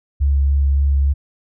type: tone with vibrato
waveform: sine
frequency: 69.7 Hz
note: C#2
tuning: 10 cents sharp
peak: -12 dBFS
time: 0.2-1.14 s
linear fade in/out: 20 ms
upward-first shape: sine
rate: 3.5 Hz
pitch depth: 12 cents each way
effects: none